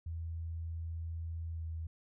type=tone with pitch glide; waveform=sine; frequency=82.41 to 81.13 Hz; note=E2 to E2; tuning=0 to -27 cents; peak=-37 dBFS; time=0.06-1.87 s; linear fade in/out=5 ms; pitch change=-27 cents; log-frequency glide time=1.52-1.64 s; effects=none